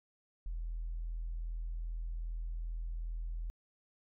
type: tone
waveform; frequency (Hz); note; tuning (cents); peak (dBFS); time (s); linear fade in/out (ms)
sine; 41.26; E1; +2; -35; 0.46-3.5; 0
effects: tanh soft clip ceiling -32 dBFS